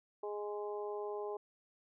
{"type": "harmonic tone", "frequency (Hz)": 207.5, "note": "G#3", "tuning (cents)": -1, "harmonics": [2, 3, 4, 5], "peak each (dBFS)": [-39, -47, -46, -50], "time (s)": [0.23, 1.37], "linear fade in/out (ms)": 5, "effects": []}